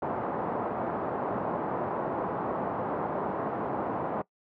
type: low-pass noise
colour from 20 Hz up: white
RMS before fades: -31 dBFS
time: 0.02-4.22 s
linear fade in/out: 5 ms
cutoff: 1000 Hz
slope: 24 dB/octave
effects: noise-tail reverb RT60 0.1 s tail -21 dB re dry + high-pass 150 Hz 12 dB/octave